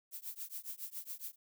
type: noise with tremolo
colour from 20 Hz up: violet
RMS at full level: -41 dBFS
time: 0.11-1.36 s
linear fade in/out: 50 ms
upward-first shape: triangle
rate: 7.2 Hz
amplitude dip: 100%
effects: none